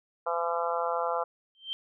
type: harmonic tone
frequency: 169.6 Hz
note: E3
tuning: 50 cents sharp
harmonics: 3 / 4 / 5 / 6 / 7 / 8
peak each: -32 / -33 / -34 / -35 / -35 / -36 dBFS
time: 0.26-1.24 s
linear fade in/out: 10 ms
type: tone with exponential growth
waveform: sine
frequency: 3134 Hz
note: G7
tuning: 1 cent flat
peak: -27 dBFS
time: 1.55-1.73 s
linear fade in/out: 0 ms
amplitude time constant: 39 ms
effects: none